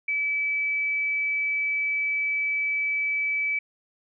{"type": "tone", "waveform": "sine", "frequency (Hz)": 2300, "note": "D7", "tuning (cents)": -37, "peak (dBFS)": -23, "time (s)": [0.08, 3.59], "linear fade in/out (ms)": 5, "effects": []}